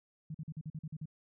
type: tone bursts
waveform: sine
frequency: 155.56 Hz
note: D#3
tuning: in tune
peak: -38 dBFS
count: 9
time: 0.3-1.057 s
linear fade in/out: 5 ms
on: 45 ms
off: 44 ms
effects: none